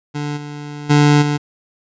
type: tone with level steps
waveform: 25% pulse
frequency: 146.83 Hz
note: D3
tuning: in tune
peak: -17 / -24 / -5 / -12 dBFS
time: 0.14-1.38 s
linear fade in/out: 20 ms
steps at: 0.36 / 0.89 / 1.21 s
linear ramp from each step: 20 ms
effects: resampled to 16000 Hz